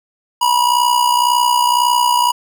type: tone with amplitude modulation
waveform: square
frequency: 970 Hz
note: B5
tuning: 31 cents flat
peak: -9 dBFS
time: 0.41-2.32 s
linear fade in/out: 10 ms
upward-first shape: sine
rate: 61.9 Hz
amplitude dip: 65%
effects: none